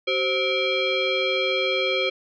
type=tone with frequency modulation; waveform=sine; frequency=1433 Hz; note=F6; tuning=44 cents sharp; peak=-20 dBFS; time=0.07-2.1 s; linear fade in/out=10 ms; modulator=907 Hz; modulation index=2.3; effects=none